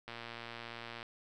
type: click train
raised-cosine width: 0.3 ms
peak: -28 dBFS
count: 112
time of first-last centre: 0.08-1.029 s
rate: 117 Hz
effects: none